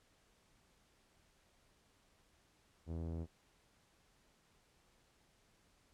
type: tone with low-pass filter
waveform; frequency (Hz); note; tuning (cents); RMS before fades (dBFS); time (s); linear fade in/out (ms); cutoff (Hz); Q
sawtooth; 82.41; E2; 0; -42; 2.86-3.27; 50; 480; 0.88
effects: pink hiss -72 dBFS RMS until 5.93 s + low-pass 10000 Hz 12 dB/octave